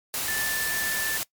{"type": "tone in noise", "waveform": "sine", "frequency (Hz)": 1760, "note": "A6", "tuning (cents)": 0, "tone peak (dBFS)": -28, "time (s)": [0.28, 1.17], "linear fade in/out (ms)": 0, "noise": "white", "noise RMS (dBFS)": -29, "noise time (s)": [0.14, 1.23], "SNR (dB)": -2, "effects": ["noise-tail reverb RT60 0.1 s tail -21 dB re dry", "MP3 96 kbps"]}